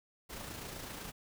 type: noise with amplitude modulation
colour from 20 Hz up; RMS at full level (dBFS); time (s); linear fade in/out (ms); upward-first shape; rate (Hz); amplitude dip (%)
pink; -43; 0.29-1.12; 20; sine; 27.9; 40
effects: none